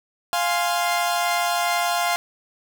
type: chord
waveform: sawtooth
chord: F minor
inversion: none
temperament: equal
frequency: 698.5 / 830.6 / 1046.5 Hz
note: F5 / Ab5 / C6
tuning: 0 / 0 / 0 cents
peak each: -18 / -24 / -23 dBFS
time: 0.33-2.16 s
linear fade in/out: 0 ms
effects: none